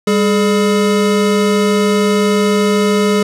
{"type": "tone pair together", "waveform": "square", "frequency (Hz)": [200, 423.8], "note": ["G3", "G#4"], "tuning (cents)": [35, 35], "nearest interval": "octave + minor second", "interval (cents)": 1300, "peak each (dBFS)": -14, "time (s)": [0.07, 3.23], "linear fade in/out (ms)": 5, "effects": ["low-pass 10000 Hz 12 dB/octave"]}